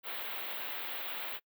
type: band-stop noise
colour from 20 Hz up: white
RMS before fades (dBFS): -39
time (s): 0.03-1.4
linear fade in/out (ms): 50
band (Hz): 3800 to 15000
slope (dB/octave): 48
effects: noise-tail reverb RT60 0.1 s tail -24 dB re dry + high-pass 400 Hz 12 dB/octave